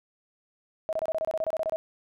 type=tone bursts; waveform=sine; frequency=639 Hz; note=D#5; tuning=46 cents sharp; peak=-25 dBFS; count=14; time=0.89-1.76 s; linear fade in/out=0 ms; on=38 ms; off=26 ms; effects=none